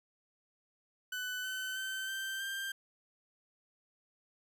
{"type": "tone with pitch steps", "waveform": "30% pulse", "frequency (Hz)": [1500, 1520.1, 1540.4, 1561, 1581.9], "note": ["F#6", "F#6", "G6", "G6", "G6"], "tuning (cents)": [23, 46, -31, -8, 15], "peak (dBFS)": -34, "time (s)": [1.12, 2.72], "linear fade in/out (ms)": 5, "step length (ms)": 320, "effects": []}